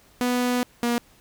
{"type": "tone pair in turn", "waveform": "sawtooth", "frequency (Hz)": [246.9, 238.2], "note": ["B3", "A#3"], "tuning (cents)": [0, 38], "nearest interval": "minor second", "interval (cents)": 62, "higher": "first", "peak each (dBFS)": -17, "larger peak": "neither", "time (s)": [[0.21, 0.63], [0.83, 0.98]], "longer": "first", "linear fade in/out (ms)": 0, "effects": ["pink hiss -56 dBFS RMS until 1.2 s"]}